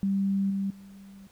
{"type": "tone with level steps", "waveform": "sine", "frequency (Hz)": 196, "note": "G3", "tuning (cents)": 0, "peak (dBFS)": [-23, -26, -45], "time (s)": [0.03, 1.27], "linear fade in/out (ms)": 0, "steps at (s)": [0.5, 0.7], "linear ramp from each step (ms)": 5, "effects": ["pink hiss -60 dBFS RMS until 1.31 s"]}